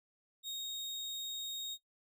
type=tone; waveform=35% pulse; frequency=3729 Hz; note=A#7; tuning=in tune; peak=-36 dBFS; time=0.43-1.78 s; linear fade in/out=50 ms; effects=noise-tail reverb RT60 0.1 s tail -19 dB re dry